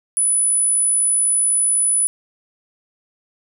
sine tone, 9956 Hz, D#9, in tune, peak -14 dBFS, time 0.17-2.07 s, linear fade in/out 0 ms, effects none

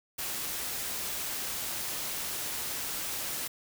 white noise, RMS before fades -35 dBFS, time 0.18-3.48 s, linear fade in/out 10 ms, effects none

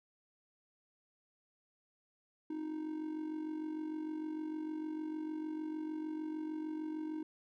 triangle tone with amplitude modulation, 311.1 Hz, D#4, in tune, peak -33 dBFS, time 2.5-7.23 s, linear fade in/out 5 ms, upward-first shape sine, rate 46.6 Hz, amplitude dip 60%, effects none

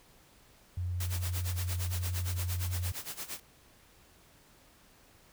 sine tone, 89 Hz, F2, 33 cents sharp, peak -31 dBFS, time 0.77-2.92 s, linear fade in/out 5 ms
white noise with tremolo, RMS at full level -38 dBFS, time 1-3.4 s, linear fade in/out 5 ms, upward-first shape sine, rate 8.7 Hz, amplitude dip 85%
effects pink hiss -61 dBFS RMS until 5.32 s

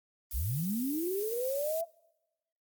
violet noise, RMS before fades -40 dBFS, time 0.31-1.81 s, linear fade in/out 2 ms
sine linear sweep, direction up, 46 to 678 Hz, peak -30 dBFS, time 0.33-1.85 s, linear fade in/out 20 ms
effects noise-tail reverb RT60 1.0 s tail -25 dB re dry + Opus 24 kbps

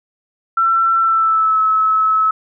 sine tone with pitch glide, 1345 to 1295.4 Hz, E6 to E6, +34 to -31 cents, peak -11 dBFS, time 0.57-2.31 s, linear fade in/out 5 ms, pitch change -65 cents, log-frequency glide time 0.99-1.59 s, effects none

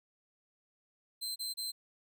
sawtooth tone bursts, 4105 Hz, C8, 34 cents flat, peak -33 dBFS, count 3, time 1.21-1.72 s, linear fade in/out 20 ms, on 150 ms, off 30 ms, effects none

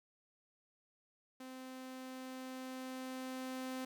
sawtooth tone with level ramp, 258.9 Hz, C4, 18 cents flat, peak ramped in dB -44 to -36 dBFS, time 1.4-3.85 s, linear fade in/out 5 ms, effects 13-bit

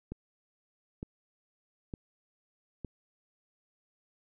click train, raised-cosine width 3 ms, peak -25 dBFS, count 4, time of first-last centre 0.12-2.847 s, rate 1.1 Hz, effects none

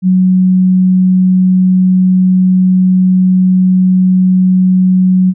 sine tone, 185 Hz, F#3, in tune, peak -5 dBFS, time 0.02-5.34 s, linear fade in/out 50 ms, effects none

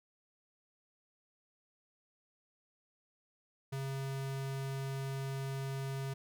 square tone, 135.6 Hz, C#3, 38 cents flat, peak -37 dBFS, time 3.72-6.14 s, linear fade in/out 10 ms, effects none

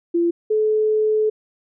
sine tone pair in turn, 341.5 / 430.9 Hz, F4 / A4, -39 / -36 cents, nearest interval major third, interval 403 cents, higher second, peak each -15 dBFS, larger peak neither, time 0.14-0.31 / 0.5-1.3 s, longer second, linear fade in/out 10 ms, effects none

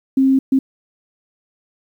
sine tone bursts at uneven times, 266.9 Hz, C4, 35 cents sharp, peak -10 dBFS, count 2, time 0.17-0.39 / 0.52-0.59 s, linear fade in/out 5 ms, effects 8-bit

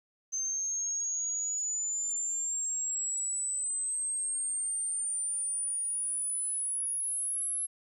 sine exponential sweep, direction up, 6250 to 11040 Hz, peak -30 dBFS, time 0.32-7.67 s, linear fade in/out 20 ms, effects 11-bit

